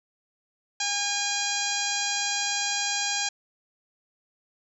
harmonic tone with a mistuned harmonic, 813 Hz, G#5, 37 cents flat, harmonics 1 / 2 / 3 / 4 / 5 / 6 / 7 / 8 / 9, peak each -34 / -34 / -34 / -34 / -34 / -34 / -34 / -34 / -34 dBFS, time 0.8-3.29 s, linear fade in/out 5 ms, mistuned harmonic 6, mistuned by -25 cents, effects none

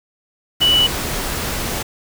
sine tone in noise, 2960 Hz, F#7, in tune, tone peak -11 dBFS, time 0.61-0.87 s, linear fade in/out 10 ms, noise pink, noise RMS -23 dBFS, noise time 0.6-1.83 s, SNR +9 dB, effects none

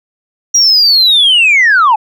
sine linear sweep, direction down, 5770 to 814 Hz, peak -3 dBFS, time 0.54-1.96 s, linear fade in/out 10 ms, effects tanh soft clip ceiling -2 dBFS

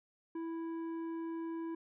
triangle tone with tanh clipping, 329.6 Hz, E4, in tune, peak -39 dBFS, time 0.35-1.75 s, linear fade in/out 5 ms, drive 13 dB, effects none

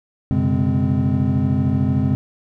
triangle tone cluster, 92.7 / 128.7 / 141.9 / 205.9 / 258.5 Hz, F#2 / C3 / C#3 / G#3 / C4, +4 / -28 / +41 / -15 / -21 cents, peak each -20 dBFS, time 0.31-2.15 s, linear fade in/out 0 ms, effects none

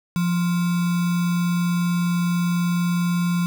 sine tone with sample-and-hold, 174.61 Hz, F3, in tune, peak -18 dBFS, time 0.16-3.46 s, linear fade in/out 0 ms, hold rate 1225 Hz, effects none

